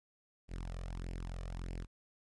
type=tone with flanger; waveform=sawtooth; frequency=43.55 Hz; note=F1; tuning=4 cents flat; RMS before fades=-42 dBFS; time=0.48-1.87 s; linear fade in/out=50 ms; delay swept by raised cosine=0.39 to 1.69 ms; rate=1.6 Hz; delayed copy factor=+0.7; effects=resampled to 22050 Hz + 13-bit